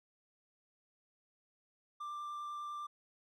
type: tone with vibrato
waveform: triangle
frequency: 1183 Hz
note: D6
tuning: 12 cents sharp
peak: -38 dBFS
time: 2-2.87 s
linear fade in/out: 10 ms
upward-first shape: triangle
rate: 10 Hz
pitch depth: 9 cents each way
effects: MP3 96 kbps